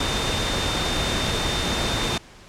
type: tone in noise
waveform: sine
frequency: 3618 Hz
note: A7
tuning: 48 cents sharp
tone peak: -29 dBFS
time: 0-2.18 s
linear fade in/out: 5 ms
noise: pink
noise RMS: -24 dBFS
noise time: 0-2.18 s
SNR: -8 dB
effects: pink hiss -47 dBFS RMS until 2.48 s + low-pass 7000 Hz 12 dB/octave